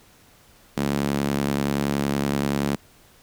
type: tone with high-pass filter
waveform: sawtooth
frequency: 70.6 Hz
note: C#2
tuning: 32 cents sharp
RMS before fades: -24 dBFS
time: 0.77-2.76 s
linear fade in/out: 0 ms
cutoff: 200 Hz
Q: 1.7
effects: pink hiss -54 dBFS RMS until 3.22 s